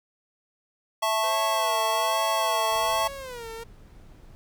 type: chord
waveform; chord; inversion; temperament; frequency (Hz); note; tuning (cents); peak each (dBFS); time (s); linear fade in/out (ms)
square; A major; second; just; 660 / 880 / 1100; E5 / A5 / C#6; +2 / 0 / -14; -28; 1.02-3.08; 10
type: tone with vibrato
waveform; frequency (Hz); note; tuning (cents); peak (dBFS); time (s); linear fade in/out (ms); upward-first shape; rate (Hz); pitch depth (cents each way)
sawtooth; 499.8; B4; +21; -32; 1.23-3.64; 10; sine; 1.2; 180
type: noise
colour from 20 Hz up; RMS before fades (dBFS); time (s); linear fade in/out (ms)
brown; -48; 2.72-4.35; 0
effects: none